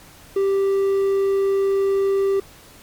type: tone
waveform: triangle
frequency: 392 Hz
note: G4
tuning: in tune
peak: -14 dBFS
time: 0.36-2.4 s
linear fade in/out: 5 ms
effects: pink hiss -46 dBFS RMS until 2.82 s + MP3 96 kbps